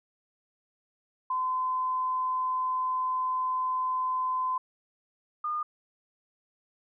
sine tone pair in turn, 1024 / 1217.3 Hz, C6 / D#6, -38 / -38 cents, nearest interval minor third, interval 300 cents, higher second, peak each -26 / -28 dBFS, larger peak first, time 1.3-4.58 / 5.44-5.63 s, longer first, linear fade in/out 5 ms, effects none

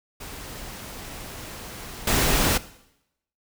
pink noise with level steps, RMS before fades -38 / -21 dBFS, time 0.2-2.58 s, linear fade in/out 10 ms, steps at 2.07 s, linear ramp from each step 5 ms, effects noise-tail reverb RT60 0.8 s tail -17 dB re dry

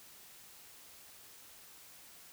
silence, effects white hiss -56 dBFS RMS until 2.32 s

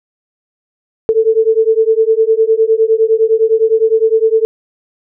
sine beating tone pair, 440 / 449.8 Hz, A4 / A4, 0 / +38 cents, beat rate 9.8 Hz, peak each -11 dBFS, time 1.09-4.45 s, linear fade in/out 0 ms, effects none

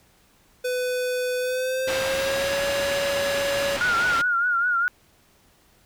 square tone with pitch glide, 500 to 561.2 Hz, B4 to C#5, +21 to +21 cents, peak -24 dBFS, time 0.64-3.77 s, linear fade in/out 10 ms, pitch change +200 cents, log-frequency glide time 1.38-2.63 s
white low-pass noise, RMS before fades -30 dBFS, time 1.87-4.22 s, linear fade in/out 10 ms, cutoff 3200 Hz, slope 12 dB/octave
sine tone with vibrato, 1421 Hz, F6, 30 cents sharp, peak -19 dBFS, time 3.81-4.88 s, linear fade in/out 0 ms, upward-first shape triangle, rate 4.9 Hz, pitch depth 84 cents each way
effects pink hiss -59 dBFS RMS until 5.85 s

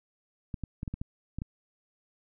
clicks, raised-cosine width 5 ms, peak -22 dBFS, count 8, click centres 0.542 / 0.637 / 0.831 / 0.878 / 0.94 / 1.015 / 1.386 / 1.419 s, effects none

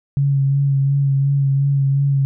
sine tone with vibrato, 138.59 Hz, C#3, in tune, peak -13 dBFS, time 0.17-2.25 s, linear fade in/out 0 ms, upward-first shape sine, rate 2.8 Hz, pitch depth 24 cents each way, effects none

